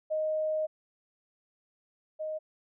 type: tone pair in turn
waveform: sine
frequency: 622.3 / 622.3 Hz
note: D#5 / D#5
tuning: 0 / 0 cents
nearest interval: unison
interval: 0 cents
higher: neither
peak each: -27 / -32 dBFS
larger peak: first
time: 0.1-0.67 / 2.19-2.39 s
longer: first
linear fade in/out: 20 ms
effects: none